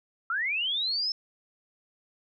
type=linear sweep; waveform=sine; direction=up; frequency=1296 to 5310 Hz; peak=-26 dBFS; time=0.3-1.12 s; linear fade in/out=2 ms; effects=none